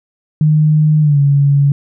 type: tone with pitch glide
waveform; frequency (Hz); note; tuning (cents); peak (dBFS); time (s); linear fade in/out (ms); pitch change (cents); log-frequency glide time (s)
sine; 153.3 to 141.39; D#3 to C#3; -25 to +35; -7; 0.41-1.72; 2; -140; 1.01-1.19
effects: none